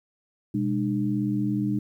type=tone cluster; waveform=sine; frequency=125.3 / 204.7 / 301.9 Hz; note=B2 / G#3 / D4; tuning=+25 / -25 / +48 cents; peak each=-29 / -26 / -27 dBFS; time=0.54-1.79 s; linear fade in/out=5 ms; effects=10-bit